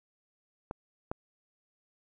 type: clicks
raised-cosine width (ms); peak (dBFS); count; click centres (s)
1; -22 / -19; 2; 0.711 / 1.115
effects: none